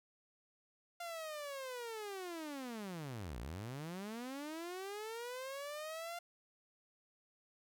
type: linear two-way sweep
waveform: sawtooth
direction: down then up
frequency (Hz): 698.5 to 53 to 698.5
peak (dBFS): -39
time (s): 1-6.19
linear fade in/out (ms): 5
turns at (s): 3.39
effects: none